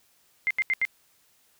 sine tone bursts, 2093 Hz, C7, in tune, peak -21 dBFS, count 4, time 0.47-0.851 s, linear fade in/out 0 ms, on 36 ms, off 79 ms, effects white hiss -64 dBFS RMS until 1.59 s

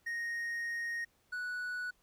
triangle tone pair in turn, 1864.7 / 1475.7 Hz, A#6 / F#6, 0 / -5 cents, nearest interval major third, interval 405 cents, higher first, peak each -33 / -34 dBFS, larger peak first, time 0.06-1.05 / 1.32-1.91 s, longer first, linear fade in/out 10 ms, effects pink hiss -72 dBFS RMS until 2.02 s

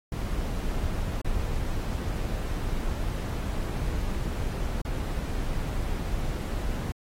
brown noise with dropouts, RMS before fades -29 dBFS, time 0.12-6.92 s, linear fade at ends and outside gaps 2 ms, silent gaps 1.216-1.246 / 4.817-4.85 s, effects AAC 48 kbps

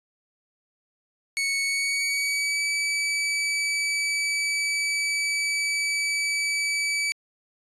sawtooth tone with pitch glide, 2217 to 2297 Hz, C#7 to D7, 0 to -39 cents, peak -20 dBFS, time 1.37-7.12 s, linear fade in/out 0 ms, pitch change +61 cents, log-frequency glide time 1.64-2.63 s, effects resampled to 24000 Hz

